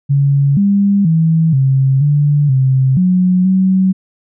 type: tone with pitch steps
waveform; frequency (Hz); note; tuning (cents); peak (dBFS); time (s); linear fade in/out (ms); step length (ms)
sine; 140.2 / 200 / 162.1 / 134.2 / 145.9 / 132 / 182.7 / 188.5; C#3 / G3 / E3 / C3 / D3 / C3 / F#3 / F#3; +20 / +35 / -29 / +44 / -11 / +16 / -22 / +32; -8; 0.09-3.93; 20; 480
effects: none